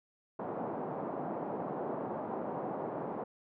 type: band-pass noise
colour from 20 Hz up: white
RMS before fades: -38 dBFS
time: 0.39-3.24 s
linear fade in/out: 5 ms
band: 150 to 850 Hz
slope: 24 dB/octave
effects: none